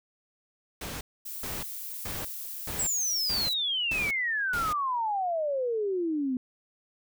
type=noise bursts; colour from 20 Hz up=pink; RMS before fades=-37 dBFS; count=7; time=0.81-4.73 s; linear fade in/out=5 ms; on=200 ms; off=420 ms
type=noise; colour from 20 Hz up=violet; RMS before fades=-38 dBFS; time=1.25-3.54 s; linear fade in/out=10 ms
type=exponential sweep; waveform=sine; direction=down; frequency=7902 to 247.1 Hz; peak=-26 dBFS; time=2.79-6.37 s; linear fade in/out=2 ms
effects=none